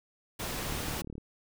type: noise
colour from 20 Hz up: pink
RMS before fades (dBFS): -36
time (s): 0.39-1.02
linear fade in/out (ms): 10
type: click train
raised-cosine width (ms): 3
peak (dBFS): -29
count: 20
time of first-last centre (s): 0.67-1.181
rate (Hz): 37.2
effects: none